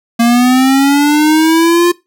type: linear sweep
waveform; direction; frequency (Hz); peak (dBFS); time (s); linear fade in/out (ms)
square; up; 231 to 352; -7; 0.19-1.92; 10
effects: noise-tail reverb RT60 0.2 s tail -19 dB re dry